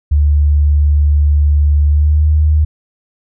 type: tone with pitch glide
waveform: sine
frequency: 73.42 to 76.32 Hz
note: D2 to D#2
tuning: 0 to -33 cents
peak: -7 dBFS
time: 0.11-2.65 s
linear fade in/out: 10 ms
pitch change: +67 cents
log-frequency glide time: 1.87-2.26 s
effects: none